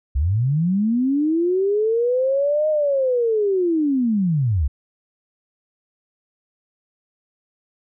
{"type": "linear two-way sweep", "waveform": "sine", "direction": "up then down", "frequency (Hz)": [61.2, 622.3, 61.2], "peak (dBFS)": -16, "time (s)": [0.15, 4.68], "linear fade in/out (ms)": 10, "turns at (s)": 2.69, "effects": []}